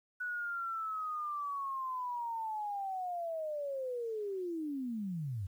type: linear sweep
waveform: sine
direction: down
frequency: 1482 to 87.31 Hz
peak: -35 dBFS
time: 0.2-5.47 s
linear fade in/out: 10 ms
effects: 11-bit